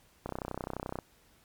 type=click train; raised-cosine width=1 ms; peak=-21 dBFS; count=24; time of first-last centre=0.26-0.988 s; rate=31.6 Hz; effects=pink hiss -64 dBFS RMS until 1.44 s + MP3 96 kbps